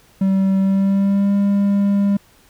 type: tone with pitch glide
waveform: triangle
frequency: 192.6 to 200.4 Hz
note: G3 to G3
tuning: -30 to +38 cents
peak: -11 dBFS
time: 0.21-2.17 s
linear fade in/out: 5 ms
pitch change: +68 cents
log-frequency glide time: 0.58-1.33 s
effects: pink hiss -52 dBFS RMS until 2.49 s